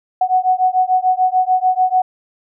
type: beating tone pair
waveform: sine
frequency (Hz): 738 / 744.8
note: F#5 / F#5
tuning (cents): -5 / +11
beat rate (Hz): 6.8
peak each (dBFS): -15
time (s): 0.21-2.02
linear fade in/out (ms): 5
effects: none